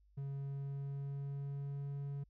triangle tone with pitch glide, 138.59 to 140.85 Hz, C#3 to C#3, 0 to +28 cents, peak -37 dBFS, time 0.17-2.24 s, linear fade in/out 10 ms, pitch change +28 cents, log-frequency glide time 0.32-1.92 s, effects added 50 Hz sine -65 dBFS peak until 2.29 s

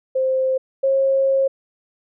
sine tone pair in turn, 523.3 / 539.6 Hz, C5 / C#5, 0 / -47 cents, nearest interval minor second, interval 53 cents, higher second, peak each -16 / -14 dBFS, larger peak second, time 0.15-0.58 / 0.83-1.48 s, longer second, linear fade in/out 10 ms, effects none

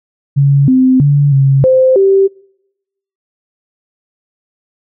sine tone with pitch steps, 140.1 / 258.5 / 143.4 / 136.4 / 519 / 389.4 Hz, C#3 / C4 / D3 / C#3 / C5 / G4, +19 / -21 / -41 / -28 / -14 / -12 cents, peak -5 dBFS, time 0.36-2.28 s, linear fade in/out 20 ms, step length 320 ms, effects noise-tail reverb RT60 0.9 s tail -26 dB re dry

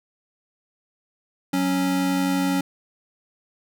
square tone pair together, 184.5 / 276.4 Hz, F#3 / C#4, -5 / -5 cents, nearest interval perfect fifth, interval 700 cents, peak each -26 / -22 dBFS, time 1.53-2.61 s, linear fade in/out 5 ms, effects none

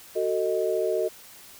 sine chord, D# diminished, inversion first, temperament just, 373.4 / 448 / 622.3 Hz, F#4 / A4 / D#5, +16 / +31 / 0 cents, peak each -27 dBFS, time 0.15-1.09 s, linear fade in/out 20 ms, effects white hiss -48 dBFS RMS until 1.59 s

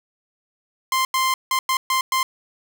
sawtooth tone bursts at uneven times, 1046.5 Hz, C6, in tune, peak -14 dBFS, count 6, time 0.92-1.05 / 1.14-1.34 / 1.51-1.59 / 1.69-1.77 / 1.9-2.01 / 2.12-2.23 s, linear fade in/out 2 ms, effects 8-bit

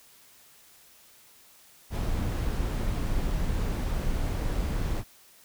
brown noise, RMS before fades -28 dBFS, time 1.9-5.04 s, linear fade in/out 50 ms, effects white hiss -56 dBFS RMS until 5.44 s

